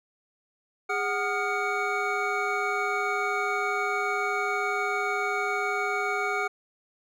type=tone cluster; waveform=triangle; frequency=409.6 / 745 / 1229 / 1416 / 2242 Hz; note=G#4 / F#5 / D#6 / F6 / C#7; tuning=-24 / +12 / -22 / +23 / +19 cents; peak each=-30 dBFS; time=0.89-6.48 s; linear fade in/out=10 ms; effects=none